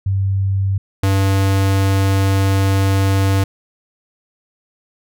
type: tone pair in turn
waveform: sine / square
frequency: 97.2 / 97.2 Hz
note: G2 / G2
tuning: -14 / -14 cents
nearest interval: unison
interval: 0 cents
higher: neither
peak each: -14 / -13 dBFS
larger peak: second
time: 0.06-0.78 / 1.03-3.44 s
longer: second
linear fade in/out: 5 ms
effects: none